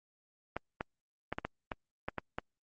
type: clicks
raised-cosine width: 0.5 ms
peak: -19 dBFS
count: 9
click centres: 0.566 / 0.809 / 1.326 / 1.385 / 1.45 / 1.718 / 2.085 / 2.183 / 2.385 s
effects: Opus 24 kbps